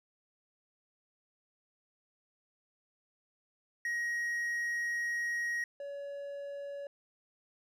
triangle tone pair in turn, 1889 / 565.3 Hz, A#6 / C#5, +22 / +34 cents, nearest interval octave + major sixth, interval 2088 cents, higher first, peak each -30 / -37 dBFS, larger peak first, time 3.85-5.64 / 5.8-6.87 s, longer first, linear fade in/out 2 ms, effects none

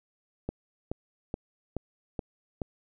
click train, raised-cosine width 2 ms, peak -18 dBFS, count 6, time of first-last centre 0.49-2.618 s, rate 2.35 Hz, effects none

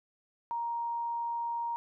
sine tone, 937 Hz, A#5, 9 cents sharp, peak -31 dBFS, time 0.51-1.76 s, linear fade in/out 0 ms, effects none

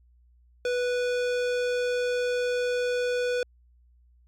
sine tone with hard clipping, 492.4 Hz, B4, 5 cents flat, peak -26 dBFS, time 0.65-3.43 s, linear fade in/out 2 ms, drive 18 dB, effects added 60 Hz sine -56 dBFS peak until 4.27 s + MP3 96 kbps

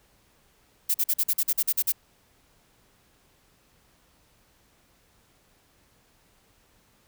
violet noise bursts, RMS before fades -23 dBFS, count 11, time 0.89-1.923 s, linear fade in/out 10 ms, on 53 ms, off 45 ms, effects pink hiss -63 dBFS RMS until 7.07 s

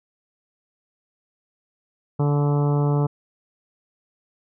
harmonic tone with a mistuned harmonic, 145.1 Hz, D3, 21 cents flat, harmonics 1 / 2 / 3 / 4 / 5 / 6 / 7 / 8 / 9, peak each -18 / -28 / -27 / -34 / -35 / -34 / -38 / -39 / -41 dBFS, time 2.19-3.07 s, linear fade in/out 10 ms, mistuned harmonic 8, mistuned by -16 cents, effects none

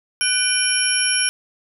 sine tone cluster, 1502 / 2388 / 3028 / 5560 / 10980 Hz, F#6 / D7 / F#7 / F8 / F9, +26 / +28 / +39 / -9 / -31 cents, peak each -24 / -25 / -24 / -22 / -21 dBFS, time 0.21-1.29 s, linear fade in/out 0 ms, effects none

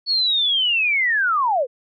sine linear sweep, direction down, 4438 to 460 Hz, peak -16 dBFS, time 0.06-1.67 s, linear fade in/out 50 ms, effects none

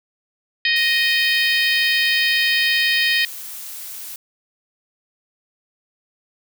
harmonic tone, 622.3 Hz, D#5, in tune, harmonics 3 / 4 / 5 / 6 / 7 / 8, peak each -19 / -21 / -23 / -25 / -26 / -27 dBFS, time 0.65-3.25 s, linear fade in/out 2 ms
blue noise, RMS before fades -33 dBFS, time 0.76-4.16 s, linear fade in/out 2 ms
effects none

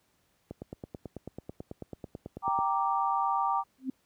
click train, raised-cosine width 2 ms, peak -25 dBFS, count 20, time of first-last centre 0.51-2.589 s, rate 9.14 Hz
sine chord, G minor, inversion none, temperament equal, 784 / 932.3 / 1174.7 Hz, G5 / Bb5 / D6, 0 / 0 / 0 cents, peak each -30 dBFS, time 2.42-3.64 s, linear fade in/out 50 ms
sine tone with exponential growth, 261.6 Hz, C4, in tune, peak -26 dBFS, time 3.78-3.9 s, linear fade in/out 5 ms, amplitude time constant 25 ms
effects pink hiss -71 dBFS RMS until 4.05 s + high-pass 60 Hz 12 dB/octave

